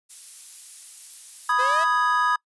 violet noise, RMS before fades -37 dBFS, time 0.09-1.53 s, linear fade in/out 20 ms
triangle chord, G# minor, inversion first, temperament equal, 987.8 / 1244.5 / 1661.2 Hz, B5 / D#6 / G#6, 0 / 0 / 0 cents, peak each -22 / -20 / -23 dBFS, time 1.49-2.36 s, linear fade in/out 5 ms
sawtooth exponential sweep, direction up, 493.9 to 676 Hz, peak -24 dBFS, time 1.58-1.85 s, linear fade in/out 20 ms
effects noise-tail reverb RT60 0.1 s tail -26 dB re dry + resampled to 24000 Hz

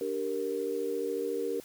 sine chord, G minor, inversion second, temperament equal, 293.7 / 392 / 466.2 Hz, D4 / G4 / Bb4, 0 / 0 / 0 cents, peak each -38 / -34 / -32 dBFS, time 0.01-1.6 s, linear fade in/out 2 ms, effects white hiss -53 dBFS RMS until 1.64 s

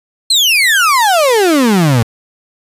35% pulse exponential sweep, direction down, 4256 to 108.2 Hz, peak -6 dBFS, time 0.3-2.03 s, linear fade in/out 5 ms, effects resampled to 32000 Hz

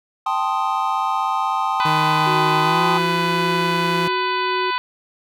triangle chord, A half-diminished seventh, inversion third, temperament equal, 784 / 880 / 1046.5 / 1244.5 Hz, G5 / A5 / C6 / Eb6, 0 / 0 / 0 / 0 cents, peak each -22 dBFS, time 0.26-2.98 s, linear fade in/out 5 ms
harmonic tone, 498.9 Hz, B4, 17 cents sharp, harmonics 2 / 3 / 4 / 5 / 6 / 7 / 8 / 9, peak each -21 / -28 / -31 / -29 / -32 / -33 / -37 / -35 dBFS, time 1.8-4.78 s, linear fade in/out 0 ms
sawtooth tone with pitch glide, 155.56 to 169.64 Hz, D#3 to E3, 0 to +50 cents, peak -18 dBFS, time 1.85-4.08 s, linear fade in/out 5 ms, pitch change +150 cents, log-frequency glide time 2.62-2.82 s
sine tone with tremolo, 370 Hz, F#4, in tune, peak -23 dBFS, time 2.26-4.71 s, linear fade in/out 10 ms, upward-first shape sine, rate 1.8 Hz, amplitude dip 30%
effects none

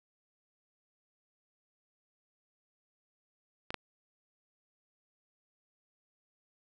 clicks, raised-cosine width 0.3 ms, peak -21 / -18 dBFS, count 2, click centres 3.705 / 3.743 s, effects none

